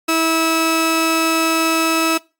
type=tone pair together; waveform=sawtooth; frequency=325 / 1300 Hz; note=E4 / E6; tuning=-24 / -24 cents; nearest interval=2 octaves; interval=2400 cents; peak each=-13 dBFS; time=0.08-2.18 s; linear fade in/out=10 ms; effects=noise-tail reverb RT60 0.3 s tail -24 dB re dry + AAC 64 kbps